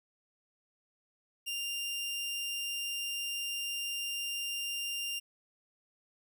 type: tone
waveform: sawtooth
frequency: 2794 Hz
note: F7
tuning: in tune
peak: -31 dBFS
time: 1.46-5.2 s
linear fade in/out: 20 ms
effects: none